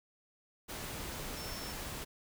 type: tone in noise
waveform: sine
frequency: 5380 Hz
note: E8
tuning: 34 cents sharp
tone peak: -47 dBFS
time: 1.36-1.73 s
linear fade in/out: 20 ms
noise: pink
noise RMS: -42 dBFS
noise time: 0.68-2.05 s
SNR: -8 dB
effects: none